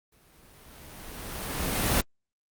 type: noise with exponential growth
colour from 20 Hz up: pink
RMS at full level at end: -22 dBFS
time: 0.12-2.01 s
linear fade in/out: 5 ms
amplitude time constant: 410 ms
effects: Opus 32 kbps